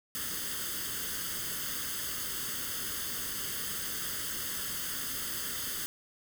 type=noise with comb filter; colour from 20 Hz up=white; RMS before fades=-36 dBFS; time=0.15-5.86 s; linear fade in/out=0 ms; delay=0.62 ms; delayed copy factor=+0.75; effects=none